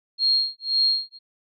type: tone with tremolo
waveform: sine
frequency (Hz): 4247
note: C8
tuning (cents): +25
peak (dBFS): -16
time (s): 0.18-1.19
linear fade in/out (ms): 50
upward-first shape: sine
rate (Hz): 1.9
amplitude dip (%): 100
effects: none